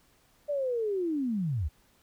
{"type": "linear sweep", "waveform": "sine", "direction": "down", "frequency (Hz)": [596, 61.74], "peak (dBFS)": -27, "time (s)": [0.48, 1.69], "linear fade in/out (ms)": 20, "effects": ["pink hiss -65 dBFS RMS until 2.02 s"]}